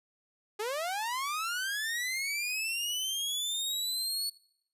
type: linear sweep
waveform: sawtooth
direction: up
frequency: 402.8 to 4435 Hz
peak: -28 dBFS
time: 0.59-4.3 s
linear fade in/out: 10 ms
effects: noise-tail reverb RT60 0.7 s tail -22 dB re dry + resampled to 32000 Hz